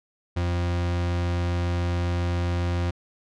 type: tone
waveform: 40% pulse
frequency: 87.31 Hz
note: F2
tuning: in tune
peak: -22 dBFS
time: 0.36-2.91 s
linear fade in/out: 10 ms
effects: low-pass 5000 Hz 12 dB/octave